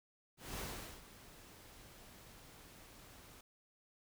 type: noise with ADSR envelope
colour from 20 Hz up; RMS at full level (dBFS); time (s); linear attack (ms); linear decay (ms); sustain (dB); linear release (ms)
pink; -43; 0.37-3.41; 210; 430; -15; 4
effects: none